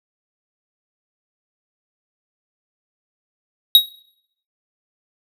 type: tone with exponential decay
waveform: square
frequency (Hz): 3800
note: A#7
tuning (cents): +33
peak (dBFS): -3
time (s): 3.75-3.88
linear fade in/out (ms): 1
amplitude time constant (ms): 27
effects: noise-tail reverb RT60 0.7 s tail -21 dB re dry